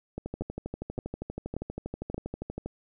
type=two click trains; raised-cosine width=2 ms; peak=-21 / -19 dBFS; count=32 / 4; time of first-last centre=0.18-2.66 / 0.41-2.144 s; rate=12.5 / 1.73 Hz; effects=none